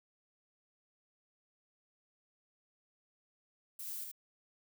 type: noise with echo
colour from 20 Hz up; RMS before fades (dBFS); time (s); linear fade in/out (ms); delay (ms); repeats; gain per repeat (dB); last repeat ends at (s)
violet; -44; 3.79-4.04; 5; 76; 1; -2; 4.116
effects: none